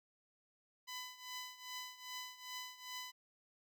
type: tone with tremolo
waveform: 10% pulse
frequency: 1003 Hz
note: B5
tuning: 26 cents sharp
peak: -34 dBFS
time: 0.87-3.12 s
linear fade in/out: 20 ms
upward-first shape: triangle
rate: 2.5 Hz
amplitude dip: 85%
effects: none